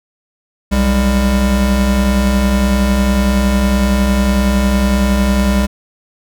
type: tone pair together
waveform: square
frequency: 63.04 / 200 Hz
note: B1 / G3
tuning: +36 / +35 cents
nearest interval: octave + minor sixth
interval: 1999 cents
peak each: -14 dBFS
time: 0.71-5.67 s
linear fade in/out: 20 ms
effects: none